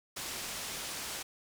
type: low-pass noise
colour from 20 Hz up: white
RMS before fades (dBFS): -40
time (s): 0.16-1.23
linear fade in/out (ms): 10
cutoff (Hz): 8600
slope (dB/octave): 12
effects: none